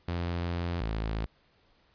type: tone pair in turn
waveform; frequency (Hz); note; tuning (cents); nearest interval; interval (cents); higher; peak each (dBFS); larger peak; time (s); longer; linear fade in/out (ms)
sawtooth; 86.4 / 54.43; F2 / A1; -18 / -18; minor sixth; 800; first; -26 / -26; neither; 0.08-0.81 / 0.81-1.26; first; 5
effects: pink hiss -66 dBFS RMS until 1.94 s + resampled to 11025 Hz